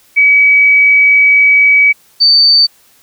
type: tone pair in turn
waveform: sine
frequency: 2276 / 4574 Hz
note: C#7 / D8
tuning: +45 / -47 cents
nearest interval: octave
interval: 1208 cents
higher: second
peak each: -4 dBFS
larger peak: neither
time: 0.16-1.93 / 2.2-2.67 s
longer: first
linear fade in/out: 20 ms
effects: white hiss -48 dBFS RMS until 3.02 s